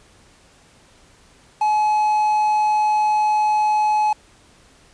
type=tone with quantisation; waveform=triangle; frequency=850 Hz; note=G#5; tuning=40 cents sharp; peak=-13 dBFS; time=1.61-4.13 s; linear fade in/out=5 ms; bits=6; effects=pink hiss -52 dBFS RMS until 4.93 s + resampled to 22050 Hz